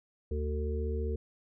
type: harmonic tone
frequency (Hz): 75.1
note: D2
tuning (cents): +39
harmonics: 1 / 3 / 5 / 6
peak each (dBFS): -31 / -42 / -40 / -38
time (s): 0.31-1.16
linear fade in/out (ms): 5
effects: none